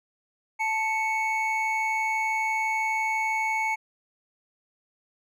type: tone pair together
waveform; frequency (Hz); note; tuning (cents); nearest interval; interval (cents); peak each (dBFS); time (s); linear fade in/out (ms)
triangle; 880 / 2217; A5 / C#7; 0 / 0; octave + major third; 1600; -25; 0.59-3.76; 20
effects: none